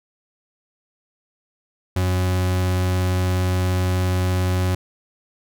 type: tone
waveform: 40% pulse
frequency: 91.7 Hz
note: F#2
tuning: 15 cents flat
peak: -17 dBFS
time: 1.96-4.75 s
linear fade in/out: 5 ms
effects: none